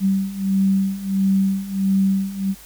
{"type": "beating tone pair", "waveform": "sine", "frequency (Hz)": [192.8, 194.3], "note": ["G3", "G3"], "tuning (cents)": [-28, -15], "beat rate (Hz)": 1.5, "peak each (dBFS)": [-21, -18], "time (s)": [0, 2.55], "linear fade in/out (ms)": 50, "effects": ["added 50 Hz sine -48 dBFS peak until 2.65 s", "white hiss -44 dBFS RMS until 2.65 s"]}